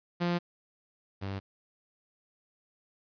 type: tone pair in turn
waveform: sawtooth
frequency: 174.1 / 97.71 Hz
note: F3 / G2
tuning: -5 / -5 cents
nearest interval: minor seventh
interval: 1000 cents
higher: first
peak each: -23 / -30 dBFS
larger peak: first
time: 0.2-0.39 / 1.21-1.4 s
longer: neither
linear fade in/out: 20 ms
effects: resampled to 11025 Hz + 10-bit